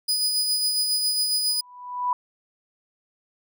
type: tone with tremolo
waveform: sawtooth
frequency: 4970 Hz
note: D#8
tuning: 3 cents flat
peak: -17 dBFS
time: 0.08-1.61 s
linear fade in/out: 10 ms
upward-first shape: sine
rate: 7.3 Hz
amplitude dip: 35%
type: tone with exponential growth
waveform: sine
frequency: 987.8 Hz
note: B5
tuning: in tune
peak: -18 dBFS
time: 1.48-2.13 s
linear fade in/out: 2 ms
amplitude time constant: 140 ms
effects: none